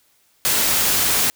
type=noise; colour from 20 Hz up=white; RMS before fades=-18 dBFS; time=0.45-1.3 s; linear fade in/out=0 ms; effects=white hiss -60 dBFS RMS until 1.35 s